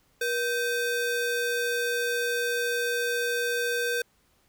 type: ring-modulated tone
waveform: square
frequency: 1017 Hz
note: C6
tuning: 50 cents flat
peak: -23 dBFS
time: 0.21-4.02 s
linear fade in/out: 5 ms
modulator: 538 Hz
effects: pink hiss -66 dBFS RMS until 4.48 s